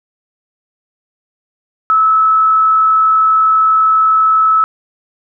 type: tone with frequency modulation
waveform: sine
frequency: 1300 Hz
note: E6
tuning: 24 cents flat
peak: -7 dBFS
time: 1.9-4.64 s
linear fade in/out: 0 ms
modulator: 67.7 Hz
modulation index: 0.21
effects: none